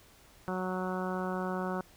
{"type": "harmonic tone", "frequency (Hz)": 184.7, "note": "F#3", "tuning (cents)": -3, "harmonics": [1, 2, 3, 4, 5, 6, 7, 8], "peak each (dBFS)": [-35, -38, -40, -41, -42, -43, -43, -44], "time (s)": [0.48, 1.81], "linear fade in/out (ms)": 0, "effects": ["pink hiss -59 dBFS RMS until 1.96 s"]}